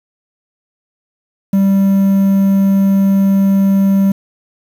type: tone with quantisation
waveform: triangle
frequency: 195.5 Hz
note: G3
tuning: 4 cents flat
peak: -6 dBFS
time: 1.53-4.12 s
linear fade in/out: 5 ms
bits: 6
effects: none